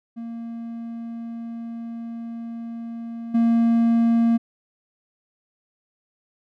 triangle tone with level steps, 231.3 Hz, A#3, 13 cents flat, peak -28 / -13 dBFS, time 0.16-4.38 s, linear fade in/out 20 ms, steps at 3.34 s, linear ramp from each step 10 ms, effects none

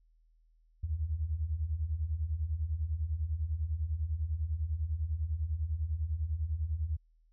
sine beating tone pair, 71.3 / 81.3 Hz, C#2 / E2, +49 / -23 cents, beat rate 10 Hz, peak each -36 / -32 dBFS, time 0.83-6.97 s, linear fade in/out 10 ms, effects added 40 Hz sine -63 dBFS peak until 7.32 s

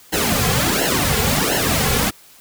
pink noise with flanger, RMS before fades -18 dBFS, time 0.12-2.11 s, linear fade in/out 20 ms, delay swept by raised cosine 0.83 to 3.33 ms, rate 1.4 Hz, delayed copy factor -0.9, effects white hiss -47 dBFS RMS until 2.4 s

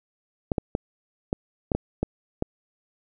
clicks, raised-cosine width 2 ms, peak -10 dBFS, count 8, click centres 0.518 / 0.582 / 0.751 / 1.329 / 1.718 / 1.75 / 2.03 / 2.424 s, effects none

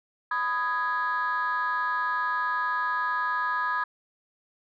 sine chord, G# minor, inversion first, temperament just, 996.7 / 1245.9 / 1661.2 Hz, B5 / D#6 / G#6, +16 / +2 / 0 cents, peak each -28 dBFS, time 0.31-3.84 s, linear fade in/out 5 ms, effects tanh soft clip ceiling -19 dBFS

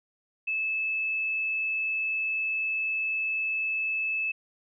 sine tone, 2612 Hz, E7, 17 cents flat, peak -26 dBFS, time 0.47-4.32 s, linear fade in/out 10 ms, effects none

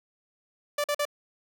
sawtooth tone bursts, 585 Hz, D5, 7 cents flat, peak -21 dBFS, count 3, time 0.78-1.053 s, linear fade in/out 5 ms, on 61 ms, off 45 ms, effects none

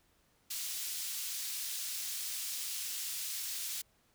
pink high-pass noise, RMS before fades -39 dBFS, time 0.5-3.82 s, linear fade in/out 10 ms, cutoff 4300 Hz, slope 12 dB/octave, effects pink hiss -71 dBFS RMS until 4.14 s

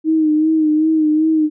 sine tone with vibrato, 311.7 Hz, D#4, 3 cents sharp, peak -11 dBFS, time 0.04-1.5 s, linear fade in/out 50 ms, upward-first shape sine, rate 2.6 Hz, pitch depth 42 cents each way, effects none

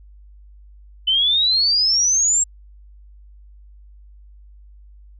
sine exponential sweep, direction up, 3009 to 7640 Hz, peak -14 dBFS, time 1.07-2.44 s, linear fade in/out 10 ms, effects added 50 Hz sine -42 dBFS peak until 5.19 s

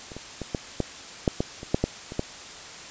clicks, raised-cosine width 2 ms, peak -26 / -23 / -18 / -12 / -10 / -6 / -10 / -23 / -6 / -8 / -22 / -11 dBFS, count 12, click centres 0.118 / 0.166 / 0.417 / 0.548 / 0.803 / 1.278 / 1.405 / 1.631 / 1.745 / 1.84 / 2.121 / 2.194 s, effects white hiss -41 dBFS RMS until 2.9 s + resampled to 16000 Hz

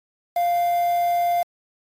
triangle tone with quantisation, 698 Hz, F5, 1 cent flat, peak -16 dBFS, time 0.36-1.43 s, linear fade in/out 5 ms, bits 6, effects AAC 48 kbps

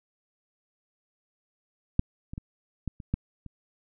clicks, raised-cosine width 5 ms, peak -8 / -25 / -23 / -18 / -28 / -13 / -29 dBFS, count 7, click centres 1.994 / 2.335 / 2.379 / 2.877 / 3.002 / 3.14 / 3.463 s, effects none

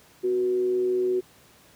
sine tone with frequency modulation, 370 Hz, F#4, in tune, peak -21 dBFS, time 0.23-1.21 s, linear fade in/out 20 ms, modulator 115 Hz, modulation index 0.24, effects pink hiss -55 dBFS RMS until 1.75 s + high-pass 80 Hz 12 dB/octave

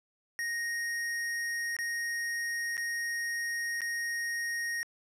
square tone with dropouts, 1867 Hz, A#6, 2 cents sharp, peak -32 dBFS, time 0.39-4.83 s, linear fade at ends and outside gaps 0 ms, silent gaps 1.766-1.788 / 2.769-2.778 / 3.807-3.817 s, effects low-pass 12000 Hz 12 dB/octave

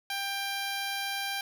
10% pulse tone, 792 Hz, G5, 18 cents sharp, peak -23 dBFS, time 0.1-1.41 s, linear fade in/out 2 ms, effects none

